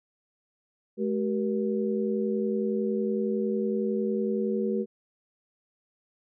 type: tone cluster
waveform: sine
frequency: 213.7 / 383.1 / 474 Hz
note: G#3 / G4 / A#4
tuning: +50 / -40 / +29 cents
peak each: -28 / -29 / -31 dBFS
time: 0.97-4.86 s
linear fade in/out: 50 ms
effects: none